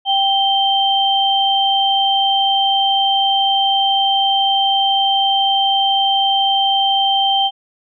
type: tone pair together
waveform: sine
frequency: 784 / 3134 Hz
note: G5 / G7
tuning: 0 / -1 cents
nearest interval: 2 octaves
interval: 2399 cents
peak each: -15 dBFS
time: 0.05-7.51 s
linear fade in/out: 50 ms
effects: none